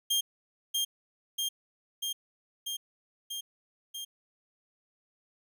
sawtooth tone with echo, 3207 Hz, G7, 39 cents sharp, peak -22 dBFS, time 0.1-0.21 s, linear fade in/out 10 ms, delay 640 ms, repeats 6, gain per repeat -2 dB, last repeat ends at 4.05 s, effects none

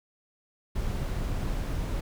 brown noise, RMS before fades -30 dBFS, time 0.75-2.01 s, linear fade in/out 10 ms, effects none

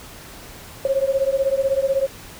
sine beating tone pair, 534 / 550 Hz, C5 / C#5, +35 / -14 cents, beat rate 16 Hz, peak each -20 dBFS, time 0.85-2.07 s, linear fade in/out 2 ms, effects pink hiss -40 dBFS RMS until 2.39 s

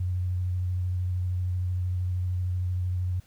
sine tone with vibrato, 90.6 Hz, F#2, 36 cents flat, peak -25 dBFS, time 0-3.2 s, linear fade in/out 5 ms, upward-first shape sine, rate 13 Hz, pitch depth 20 cents each way, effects pink hiss -61 dBFS RMS until 3.26 s

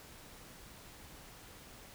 silence, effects pink hiss -54 dBFS RMS until 1.94 s

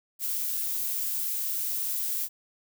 violet noise, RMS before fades -30 dBFS, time 0.19-2.29 s, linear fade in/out 50 ms, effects none

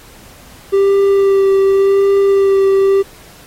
triangle tone with vibrato, 392.6 Hz, G4, 3 cents sharp, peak -6 dBFS, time 0.72-3.03 s, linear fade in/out 20 ms, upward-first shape sine, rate 0.88 Hz, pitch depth 15 cents each way, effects pink hiss -41 dBFS RMS until 3.46 s + AAC 48 kbps

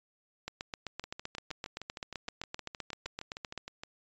two click trains, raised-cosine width 0.2 ms, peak -20 / -24 dBFS, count 25 / 19, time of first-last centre 0.48-3.577 / 1.04-3.835 s, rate 7.75 / 6.44 Hz, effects resampled to 16000 Hz

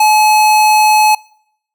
square tone, 855 Hz, A5, 50 cents flat, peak -7 dBFS, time 0-1.15 s, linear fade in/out 5 ms, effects noise-tail reverb RT60 0.7 s tail -26 dB re dry

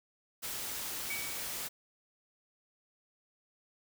white noise, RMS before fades -39 dBFS, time 0.42-1.69 s, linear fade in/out 20 ms
sine tone with exponential decay, 2267 Hz, C#7, 38 cents sharp, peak -34 dBFS, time 1.1-1.66 s, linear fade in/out 5 ms, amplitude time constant 120 ms
effects none

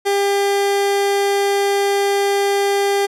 30% pulse tone, 400 Hz, G4, 35 cents sharp, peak -12 dBFS, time 0.05-3.07 s, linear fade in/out 20 ms, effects low-pass 12000 Hz 12 dB/octave

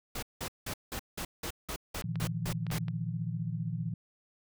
pink noise bursts, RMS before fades -37 dBFS, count 11, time 0.15-2.786 s, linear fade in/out 5 ms, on 76 ms, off 180 ms
clicks, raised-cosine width 0.3 ms, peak -28 dBFS, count 7, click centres 2.021 / 2.157 / 2.253 / 2.667 / 2.704 / 2.735 / 2.883 s
sine chord, Bb suspended fourth, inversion none, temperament equal with one note detuned, 116.54 / 155.56 / 170.82 Hz, Bb2 / Eb3 / F3, 0 / 0 / -38 cents, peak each -36 / -37 / -36 dBFS, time 2.04-3.94 s, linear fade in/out 5 ms
effects none

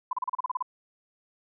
sine tone bursts, 1008 Hz, B5, 35 cents sharp, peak -25 dBFS, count 10, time 0.11-0.626 s, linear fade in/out 5 ms, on 21 ms, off 34 ms, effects none

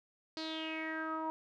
sawtooth tone with low-pass filter sweep, 318.1 Hz, D#4, 38 cents sharp, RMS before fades -39 dBFS, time 0.37-1.3 s, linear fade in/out 0 ms, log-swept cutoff 4600 to 960 Hz, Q 6.9, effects none

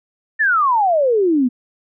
sine exponential sweep, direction down, 1829 to 236.8 Hz, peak -12 dBFS, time 0.39-1.49 s, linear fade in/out 20 ms, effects none

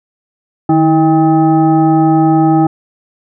sine tone with frequency modulation, 321.4 Hz, E4, 44 cents flat, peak -6 dBFS, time 0.69-2.67 s, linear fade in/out 5 ms, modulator 476 Hz, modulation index 1, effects none

